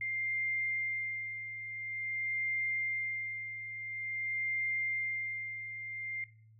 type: tone with tremolo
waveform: sine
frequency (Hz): 2103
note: C7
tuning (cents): +8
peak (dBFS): -31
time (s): 0.01-6.24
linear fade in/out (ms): 2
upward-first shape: sine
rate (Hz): 0.48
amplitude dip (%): 65
effects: noise-tail reverb RT60 0.5 s tail -18 dB re dry + added 110 Hz sine -57 dBFS peak until 6.59 s